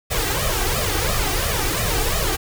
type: noise with flanger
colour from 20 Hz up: pink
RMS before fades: -21 dBFS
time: 0.1-2.37 s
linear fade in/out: 20 ms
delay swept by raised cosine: 1.6 to 2.6 ms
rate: 2.9 Hz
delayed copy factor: +0.85
effects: none